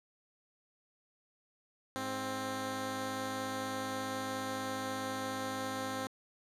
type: tone pair together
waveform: 10% pulse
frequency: 104.2 / 263.2 Hz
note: G#2 / C4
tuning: +6 / +10 cents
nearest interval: octave + major third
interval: 1604 cents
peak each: -36 / -28 dBFS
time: 1.96-6.07 s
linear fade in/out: 0 ms
effects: low-pass 12000 Hz 12 dB/octave